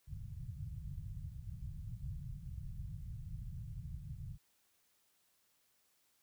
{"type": "low-pass noise", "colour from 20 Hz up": "white", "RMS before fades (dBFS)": -45, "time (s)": [0.07, 4.38], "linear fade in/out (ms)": 50, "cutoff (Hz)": 150, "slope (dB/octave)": 48, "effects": ["white hiss -75 dBFS RMS until 6.22 s"]}